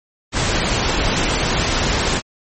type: noise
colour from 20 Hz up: pink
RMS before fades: -18 dBFS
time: 0.32-2.22 s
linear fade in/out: 50 ms
effects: MP3 32 kbps